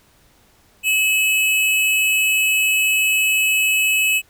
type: tone pair together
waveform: square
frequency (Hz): 2583 / 2969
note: E7 / F#7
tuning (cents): -36 / +5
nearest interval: major second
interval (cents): 241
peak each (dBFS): -16 / -24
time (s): 0.83-4.22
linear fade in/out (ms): 50
effects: pink hiss -55 dBFS RMS until 4.29 s